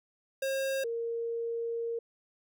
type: tone pair in turn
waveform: square / sine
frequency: 538 / 463.8 Hz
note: C5 / A#4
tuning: +48 / -9 cents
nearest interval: minor third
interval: 257 cents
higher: first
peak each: -30 / -31 dBFS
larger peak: first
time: 0.42-0.84 / 0.84-1.99 s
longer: second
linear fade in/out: 5 ms
effects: none